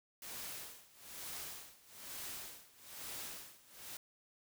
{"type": "noise with tremolo", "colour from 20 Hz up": "white", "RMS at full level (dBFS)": -45, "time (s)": [0.22, 3.97], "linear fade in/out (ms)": 2, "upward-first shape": "sine", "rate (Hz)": 1.1, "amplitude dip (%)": 90, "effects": []}